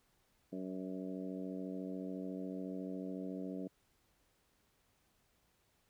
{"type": "harmonic tone with a mistuned harmonic", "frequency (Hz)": 94, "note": "F#2", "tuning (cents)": 28, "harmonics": [2, 3, 4, 5, 6, 7], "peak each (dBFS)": [-44, -43, -50, -50, -53, -53], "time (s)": [0.52, 3.68], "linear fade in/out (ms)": 10, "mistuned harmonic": 7, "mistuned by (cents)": -20, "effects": ["pink hiss -75 dBFS RMS until 5.89 s"]}